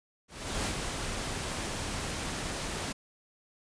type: noise with ADSR envelope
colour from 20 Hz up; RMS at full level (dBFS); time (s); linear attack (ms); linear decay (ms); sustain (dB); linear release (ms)
pink; -31; 0.28-2.93; 370; 80; -4; 14
effects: resampled to 22050 Hz